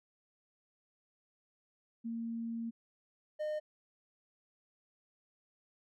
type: tone pair in turn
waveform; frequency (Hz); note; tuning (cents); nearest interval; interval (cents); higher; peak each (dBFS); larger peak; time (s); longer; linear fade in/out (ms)
sine / triangle; 230 / 609.8; A#3 / D#5; -23 / -35; octave + perfect fourth; 1688; second; -36 / -32; second; 2.04-2.71 / 3.39-3.6; first; 20
effects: none